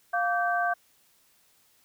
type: tone cluster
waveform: sine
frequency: 702 / 1157 / 1556 Hz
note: F5 / D6 / G6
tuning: +9 / -26 / -13 cents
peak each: -26 / -32 / -28 dBFS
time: 0.13-0.74 s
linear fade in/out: 10 ms
effects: white hiss -64 dBFS RMS until 1.84 s

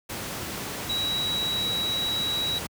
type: tone in noise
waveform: sine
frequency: 3880 Hz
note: B7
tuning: 31 cents flat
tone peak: -25 dBFS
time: 0.89-2.59 s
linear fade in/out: 10 ms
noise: pink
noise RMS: -33 dBFS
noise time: 0.09-2.67 s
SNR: +5 dB
effects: high-pass 80 Hz 12 dB/octave

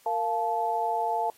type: tone cluster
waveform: sine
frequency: 461.4 / 694 / 870 Hz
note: A#4 / F5 / A5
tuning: -18 / -11 / -20 cents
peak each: -33 / -29 / -27 dBFS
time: 0.06-1.3 s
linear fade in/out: 2 ms
effects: white hiss -59 dBFS RMS until 1.37 s + AAC 48 kbps

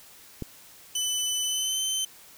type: click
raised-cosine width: 3 ms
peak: -19 dBFS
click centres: 0.423 s
type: tone with pitch glide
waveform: 20% pulse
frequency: 3004 to 3080 Hz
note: F#7 to G7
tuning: +26 to -31 cents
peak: -20 dBFS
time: 0.95-2.05 s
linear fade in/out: 5 ms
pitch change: +43 cents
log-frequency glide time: 1.44-1.8 s
effects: white hiss -51 dBFS RMS until 2.37 s

